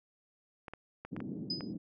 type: clicks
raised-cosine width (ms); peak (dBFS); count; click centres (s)
0.5; -28; 6; 0.682 / 0.736 / 1.05 / 1.165 / 1.204 / 1.608
type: band-pass noise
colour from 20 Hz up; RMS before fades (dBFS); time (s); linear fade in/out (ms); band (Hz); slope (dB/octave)
pink; -41; 1.11-1.78; 20; 150 to 320; 24
type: tone with exponential decay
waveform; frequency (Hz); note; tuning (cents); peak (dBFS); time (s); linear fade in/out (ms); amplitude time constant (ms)
sine; 5000; D#8; +8; -30; 1.5-1.73; 5; 50
effects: none